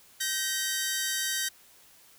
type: tone pair together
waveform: 10% pulse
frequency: 1553 / 1883.5 Hz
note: G6 / A#6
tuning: -17 / +17 cents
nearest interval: minor third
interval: 334 cents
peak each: -22 dBFS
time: 0.2-1.49 s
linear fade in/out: 10 ms
effects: white hiss -57 dBFS RMS until 2.18 s